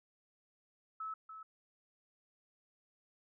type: tone with echo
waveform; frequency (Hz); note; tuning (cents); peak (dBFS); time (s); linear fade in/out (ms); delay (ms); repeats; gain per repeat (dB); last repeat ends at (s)
sine; 1300; E6; -24; -39; 1-1.14; 5; 290; 1; -8; 1.43
effects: none